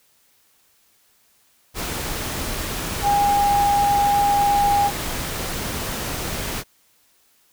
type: tone in noise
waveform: sine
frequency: 812 Hz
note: G#5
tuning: 39 cents flat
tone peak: -15 dBFS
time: 3.02-4.91 s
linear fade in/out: 50 ms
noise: pink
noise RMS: -27 dBFS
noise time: 1.74-6.64 s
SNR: +9 dB
effects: white hiss -60 dBFS RMS until 7.52 s